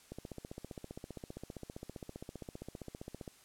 click train, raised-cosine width 2 ms, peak -30 dBFS, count 49, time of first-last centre 0.12-3.278 s, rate 15.2 Hz, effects white hiss -62 dBFS RMS until 3.44 s + low-pass 11000 Hz 12 dB/octave

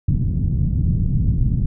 white low-pass noise, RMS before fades -18 dBFS, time 0.08-1.66 s, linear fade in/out 5 ms, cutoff 160 Hz, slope 24 dB/octave, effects none

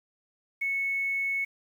sine tone with quantisation, 2205 Hz, C#7, 10 cents flat, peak -26 dBFS, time 0.61-1.45 s, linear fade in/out 10 ms, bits 9, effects none

